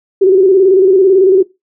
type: tone with vibrato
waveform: sine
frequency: 380 Hz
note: F#4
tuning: 46 cents sharp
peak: -4 dBFS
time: 0.21-1.43 s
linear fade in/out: 10 ms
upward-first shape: square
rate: 18 Hz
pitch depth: 58 cents each way
effects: noise-tail reverb RT60 0.2 s tail -19 dB re dry